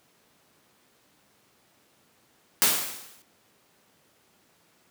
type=noise with exponential decay; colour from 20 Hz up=white; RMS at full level=-18 dBFS; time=2.62-3.22 s; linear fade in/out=0 ms; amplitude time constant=130 ms; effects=pink hiss -63 dBFS RMS until 4.9 s + high-pass 150 Hz 12 dB/octave